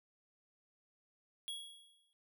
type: tone with exponential decay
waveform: square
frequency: 3327 Hz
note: G#7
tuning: 2 cents sharp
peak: -39 dBFS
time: 1.48-2.13 s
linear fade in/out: 0 ms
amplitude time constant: 140 ms
effects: none